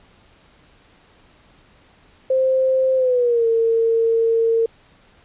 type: tone with pitch glide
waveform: sine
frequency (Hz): 523.3 to 455.6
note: C5 to A#4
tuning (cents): 0 to -40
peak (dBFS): -14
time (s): 2.3-4.66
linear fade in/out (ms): 5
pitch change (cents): -240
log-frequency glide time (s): 2.96-3.47
effects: pink hiss -53 dBFS RMS until 5.24 s + resampled to 8000 Hz